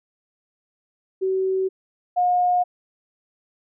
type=tone pair in turn; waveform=sine; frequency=379.2 / 717.7 Hz; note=F#4 / F5; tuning=+43 / +47 cents; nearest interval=major seventh; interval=1104 cents; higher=second; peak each=-19 / -16 dBFS; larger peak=second; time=1.21-1.69 / 2.16-2.64 s; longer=neither; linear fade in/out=20 ms; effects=none